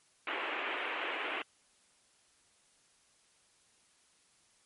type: band-pass noise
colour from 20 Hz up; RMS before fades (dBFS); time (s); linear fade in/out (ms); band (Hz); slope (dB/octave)
white; -37; 0.27-1.42; 2; 290 to 2900; 48
effects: white hiss -68 dBFS RMS until 4.65 s + MP3 48 kbps

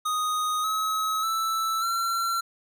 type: tone with pitch steps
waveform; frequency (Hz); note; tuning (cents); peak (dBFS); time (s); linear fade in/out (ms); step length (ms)
square; 1244.5 / 1281.7 / 1320 / 1359.5; D#6 / E6 / E6 / F6; 0 / -49 / +2 / -47; -25; 0.05-2.41; 10; 590
effects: none

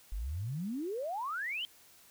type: exponential sweep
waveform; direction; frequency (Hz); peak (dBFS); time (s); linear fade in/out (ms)
sine; up; 44.29 to 3195; -34; 0.12-1.65; 0
effects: white hiss -60 dBFS RMS until 2.1 s

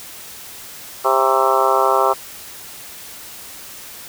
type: harmonic tone with a mistuned harmonic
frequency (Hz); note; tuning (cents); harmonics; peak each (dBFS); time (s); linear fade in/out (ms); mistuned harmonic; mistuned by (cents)
132.7; C3; +25; 3 / 4 / 5 / 6 / 7 / 8 / 9 / 10; -21 / -21 / -21 / -21 / -21 / -21 / -21 / -21; 1.04-2.14; 20; 9; -49
effects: white hiss -36 dBFS RMS until 4.08 s

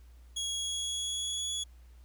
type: tone with pitch glide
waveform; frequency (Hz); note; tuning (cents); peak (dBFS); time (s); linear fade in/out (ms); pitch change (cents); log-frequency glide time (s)
25% pulse; 3322 to 3376; G#7 to G#7; 0 to +28; -28; 0.36-1.64; 10; +28; 0.56-1.46
effects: added 60 Hz sine -51 dBFS peak until 2.04 s + pink hiss -68 dBFS RMS until 2.04 s

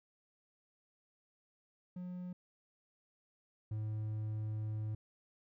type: tone pair in turn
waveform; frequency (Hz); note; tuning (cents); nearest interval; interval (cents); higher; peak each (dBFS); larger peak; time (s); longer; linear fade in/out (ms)
triangle; 180 / 107.84; F#3 / A2; -47 / -34; major sixth; 887; first; -39 / -34; second; 1.96-2.33 / 3.71-4.95; second; 5
effects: none

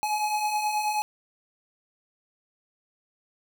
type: beating tone pair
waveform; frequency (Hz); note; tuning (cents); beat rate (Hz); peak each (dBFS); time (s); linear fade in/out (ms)
square; 838 / 847.4; G#5 / G#5; +15 / +35; 9.4; -34 / -26; 0.03-1.02; 0
effects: none

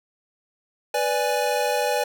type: chord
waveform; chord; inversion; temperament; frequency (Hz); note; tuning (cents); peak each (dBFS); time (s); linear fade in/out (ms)
square; G# diminished; first; equal; 493.9 / 587.3 / 830.6; B4 / D5 / G#5; 0 / 0 / 0; -26; 0.94-2.04; 5
effects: none

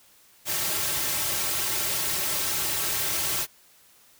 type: noise with comb filter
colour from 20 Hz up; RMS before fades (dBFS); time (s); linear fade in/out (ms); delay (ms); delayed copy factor
white; -27; 0.45-3.47; 50; 4.1; -0.9
effects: white hiss -57 dBFS RMS until 4.19 s

